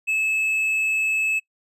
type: tone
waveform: triangle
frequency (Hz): 2600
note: E7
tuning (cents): -24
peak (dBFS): -18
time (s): 0.07-1.4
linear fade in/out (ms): 20
effects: noise-tail reverb RT60 0.1 s tail -21 dB re dry + resampled to 32000 Hz